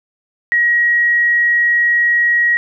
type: tone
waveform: sine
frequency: 1900 Hz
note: A#6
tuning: 33 cents sharp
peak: -10 dBFS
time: 0.52-2.57 s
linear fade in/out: 0 ms
effects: none